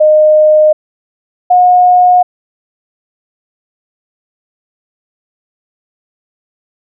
sine tone pair in turn, 614 / 722.2 Hz, D#5 / F#5, -23 / -42 cents, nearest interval minor third, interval 281 cents, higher second, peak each -3 dBFS, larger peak neither, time 0-0.73 / 1.5-2.23 s, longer neither, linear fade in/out 10 ms, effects none

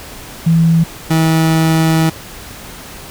sine / 30% pulse tone pair in turn, 164.81 / 160.95 Hz, E3 / E3, 0 / -41 cents, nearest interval unison, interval 41 cents, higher first, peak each -7 dBFS, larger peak neither, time 0.46-0.84 / 1.1-2.1 s, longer second, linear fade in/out 10 ms, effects pink hiss -32 dBFS RMS until 3.1 s

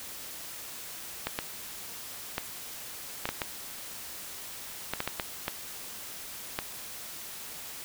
clicks, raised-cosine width 0.3 ms, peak -13 dBFS, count 12, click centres 1.27 / 1.389 / 2.381 / 3.255 / 3.29 / 3.418 / 4.936 / 5.004 / 5.076 / 5.198 / 5.481 / 6.589 s, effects white hiss -42 dBFS RMS until 7.84 s

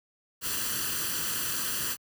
white noise with comb filter, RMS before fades -31 dBFS, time 0.41-1.97 s, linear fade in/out 50 ms, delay 0.67 ms, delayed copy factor +0.7, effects high-pass 60 Hz 12 dB/octave

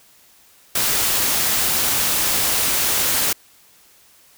white noise, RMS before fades -19 dBFS, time 0.75-3.33 s, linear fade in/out 5 ms, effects white hiss -52 dBFS RMS until 4.37 s

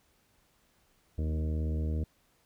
harmonic tone with a mistuned harmonic, 77.78 Hz, D#2, in tune, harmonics 1 / 2 / 3 / 4 / 5 / 6 / 7 / 8, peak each -29 / -39 / -41 / -43 / -50 / -46 / -54 / -53 dBFS, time 1.18-2.04 s, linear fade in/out 5 ms, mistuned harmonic 2, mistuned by +30 cents, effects pink hiss -69 dBFS RMS until 2.45 s

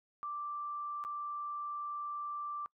sine tone with dropouts, 1174.7 Hz, D6, in tune, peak -37 dBFS, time 0.23-2.66 s, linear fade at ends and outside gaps 0 ms, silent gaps 1.039-1.049 s, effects noise-tail reverb RT60 0.1 s tail -24 dB re dry

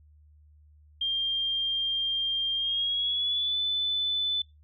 sine tone with pitch glide, 3195 to 3504 Hz, G7 to A7, +32 to -8 cents, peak -25 dBFS, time 1.01-4.42 s, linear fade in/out 5 ms, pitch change +160 cents, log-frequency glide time 2.55-3.59 s, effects noise-tail reverb RT60 0.2 s tail -23 dB re dry + added 75 Hz sine -54 dBFS peak until 4.63 s

